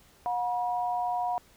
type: tone pair together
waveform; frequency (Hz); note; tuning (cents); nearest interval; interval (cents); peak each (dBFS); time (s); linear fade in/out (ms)
sine; 722 / 963.8; F#5 / B5; -43 / -43; perfect fourth; 500; -28 / -32; 0.26-1.38; 0
effects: pink hiss -59 dBFS RMS until 1.56 s